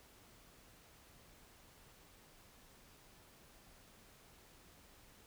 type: silence
effects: pink hiss -63 dBFS RMS until 5.26 s